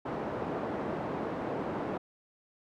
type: band-pass noise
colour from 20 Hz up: pink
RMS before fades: -35 dBFS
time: 0.05-1.98 s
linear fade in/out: 10 ms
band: 210 to 900 Hz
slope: 12 dB/octave
effects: none